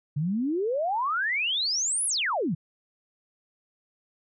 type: exponential two-way sweep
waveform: sine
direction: up then down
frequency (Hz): 138.59 to 11000 to 138.59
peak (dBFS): -24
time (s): 0.16-2.55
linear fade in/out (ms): 10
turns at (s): 2.06
effects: none